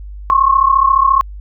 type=tone pair together; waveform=sine; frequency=1065.6 / 1100 Hz; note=C6 / C#6; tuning=+31 / -14 cents; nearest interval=minor second; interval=55 cents; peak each=-11 dBFS; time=0.3-1.21 s; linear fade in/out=0 ms; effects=added 50 Hz sine -27 dBFS peak until 1.4 s